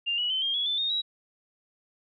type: tone with pitch steps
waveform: sine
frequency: 2797 / 2929 / 3068 / 3213 / 3365 / 3524 / 3691 / 3865 Hz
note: F7 / F#7 / G7 / G7 / G#7 / A7 / A#7 / B7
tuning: +2 / -18 / -38 / +42 / +22 / +2 / -18 / -38 cents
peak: -25 dBFS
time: 0.06-1.02 s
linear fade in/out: 20 ms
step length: 120 ms
effects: none